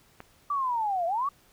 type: click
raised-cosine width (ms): 0.5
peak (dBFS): -26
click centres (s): 0.204
type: linear two-way sweep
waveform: sine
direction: down then up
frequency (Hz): 1174.7 to 659.3 to 1174.7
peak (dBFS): -25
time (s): 0.5-1.29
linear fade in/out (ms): 5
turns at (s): 1.06
effects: pink hiss -61 dBFS RMS until 1.52 s